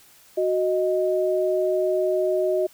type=tone pair together; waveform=sine; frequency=370 / 623 Hz; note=F#4 / D#5; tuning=0 / +2 cents; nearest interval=major sixth; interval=902 cents; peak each=-22 dBFS; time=0.37-2.67 s; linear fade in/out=10 ms; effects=white hiss -53 dBFS RMS until 2.73 s